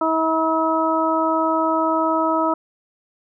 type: harmonic tone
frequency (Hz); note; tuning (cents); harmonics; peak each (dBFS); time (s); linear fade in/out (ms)
321.4; E4; -44; 1 / 2 / 3 / 4; -22 / -22 / -22 / -22; 0.01-2.54; 5
effects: none